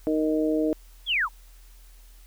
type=harmonic tone; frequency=155.4 Hz; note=D#3; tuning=2 cents flat; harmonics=2 / 3 / 4; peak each=-23 / -27 / -29 dBFS; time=0.07-0.73 s; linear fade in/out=0 ms
type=linear sweep; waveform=sine; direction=down; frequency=3520 to 830.6 Hz; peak=-21 dBFS; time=1.06-1.29 s; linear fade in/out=50 ms
effects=added 41 Hz sine -47 dBFS peak until 2.26 s + white hiss -58 dBFS RMS until 2.26 s